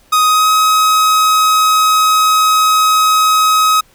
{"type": "tone with pitch glide", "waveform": "45% pulse", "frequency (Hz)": [1252, 1269.5], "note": ["D#6", "D#6"], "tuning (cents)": [10, 34], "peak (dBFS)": -8, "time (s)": [0.12, 3.81], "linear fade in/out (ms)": 10, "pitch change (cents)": 24, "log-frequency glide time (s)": [0.26, 0.5], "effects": ["pink hiss -50 dBFS RMS until 3.94 s"]}